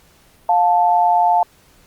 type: tone pair together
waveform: sine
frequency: 707.7 / 879 Hz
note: F5 / A5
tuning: +23 / -2 cents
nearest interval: major third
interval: 375 cents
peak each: -14 dBFS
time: 0.49-1.43 s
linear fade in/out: 2 ms
effects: pink hiss -52 dBFS RMS until 1.86 s + Opus 48 kbps